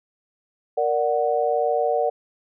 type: chord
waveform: sine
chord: Bb augmented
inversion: none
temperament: equal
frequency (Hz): 466.2 / 587.3 / 740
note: Bb4 / D5 / F#5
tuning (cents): 0 / 0 / 0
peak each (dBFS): -23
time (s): 0.77-2.1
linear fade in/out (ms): 10
effects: none